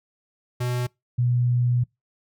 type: tone pair in turn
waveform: square / sine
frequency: 123.47 / 122.4 Hz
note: B2 / B2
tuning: 0 / -15 cents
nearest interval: unison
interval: 15 cents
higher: first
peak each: -24 / -18 dBFS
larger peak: second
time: 0.6-0.87 / 1.18-1.84 s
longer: second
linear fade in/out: 10 ms
effects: noise-tail reverb RT60 0.2 s tail -25 dB re dry